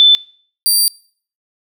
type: tone pair in turn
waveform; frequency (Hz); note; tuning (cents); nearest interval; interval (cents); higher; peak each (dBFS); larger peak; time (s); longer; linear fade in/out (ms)
sine / 15% pulse; 3520 / 4699; A7 / D8; 0 / 0; perfect fourth; 500; second; -4; neither; 0-0.15 / 0.66-0.88; second; 0
effects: noise-tail reverb RT60 0.5 s tail -23 dB re dry